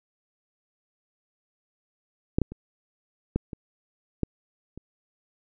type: clicks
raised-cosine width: 3 ms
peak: -8 / -10 / -25 / -11 / -22 / -11 / -27 dBFS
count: 7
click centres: 2.385 / 2.417 / 2.52 / 3.36 / 3.532 / 4.233 / 4.776 s
effects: none